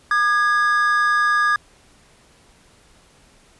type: tone pair together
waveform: triangle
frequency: 1210.2 / 1661 Hz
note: D#6 / G#6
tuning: -48 / 0 cents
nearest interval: perfect fourth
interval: 548 cents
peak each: -16 dBFS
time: 0.11-1.56 s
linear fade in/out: 2 ms
effects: pink hiss -53 dBFS RMS until 3.59 s + resampled to 24000 Hz